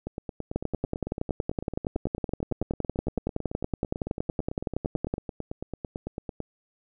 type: two click trains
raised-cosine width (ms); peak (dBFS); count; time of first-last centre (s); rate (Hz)
2; -13 / -19; 50 / 58; 0.56-5.139 / 0.07-6.403; 10.7 / 9
effects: none